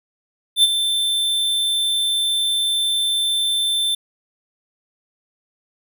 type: tone with ADSR envelope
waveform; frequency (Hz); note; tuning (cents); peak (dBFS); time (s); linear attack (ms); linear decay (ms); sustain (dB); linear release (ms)
square; 3549; A7; +14; -9; 0.56-3.95; 74; 31; -9; 6
effects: none